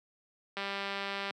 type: click train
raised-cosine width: 0.3 ms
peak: -20 dBFS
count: 147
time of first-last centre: 0.57-1.307 s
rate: 198 Hz
effects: high-pass 200 Hz 12 dB/octave